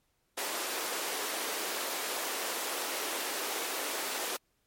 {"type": "high-pass noise", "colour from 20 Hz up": "pink", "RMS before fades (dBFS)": -35, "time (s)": [0.37, 4.37], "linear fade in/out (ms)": 10, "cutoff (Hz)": 350, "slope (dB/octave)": 24, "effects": ["pink hiss -75 dBFS RMS until 4.66 s", "MP3 64 kbps"]}